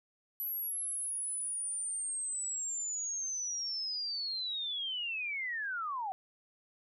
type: linear sweep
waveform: sine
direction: down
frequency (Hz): 11840 to 736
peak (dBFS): -34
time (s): 0.4-6.12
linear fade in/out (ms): 0
effects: none